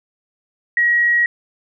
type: tone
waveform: sine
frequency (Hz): 1903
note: A#6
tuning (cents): +35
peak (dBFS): -12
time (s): 0.77-1.26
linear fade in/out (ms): 2
effects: none